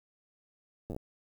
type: slowing click train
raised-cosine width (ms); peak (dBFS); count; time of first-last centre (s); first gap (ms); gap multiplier
2; -26; 6; 0.9-0.964; 9; 1.18
effects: 9-bit